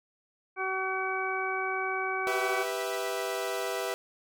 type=harmonic tone; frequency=379.1 Hz; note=F#4; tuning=42 cents sharp; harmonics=1 / 2 / 3 / 4 / 6; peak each=-35 / -35 / -35 / -35 / -35 dBFS; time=0.56-2.66 s; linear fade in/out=50 ms
type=chord; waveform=sawtooth; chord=E minor; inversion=first; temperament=equal with one note detuned; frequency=392 / 493.9 / 655.8 Hz; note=G4 / B4 / E5; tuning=0 / 0 / -9 cents; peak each=-31 dBFS; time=2.27-3.94 s; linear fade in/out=0 ms
effects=none